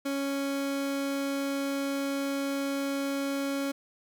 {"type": "tone", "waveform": "30% pulse", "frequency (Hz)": 277.2, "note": "C#4", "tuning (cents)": 0, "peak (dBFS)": -26, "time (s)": [0.05, 3.72], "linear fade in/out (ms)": 10, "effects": []}